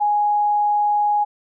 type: tone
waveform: sine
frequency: 830.6 Hz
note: G#5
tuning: in tune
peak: -15 dBFS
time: 0-1.25 s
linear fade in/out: 20 ms
effects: none